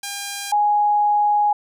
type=tone pair in turn; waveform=5% pulse / sine; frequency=804 / 830.9 Hz; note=G5 / G#5; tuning=+44 / +1 cents; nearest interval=minor second; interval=57 cents; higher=second; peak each=-15 / -14 dBFS; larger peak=second; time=0.03-0.52 / 0.52-1.53 s; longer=second; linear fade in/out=5 ms; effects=none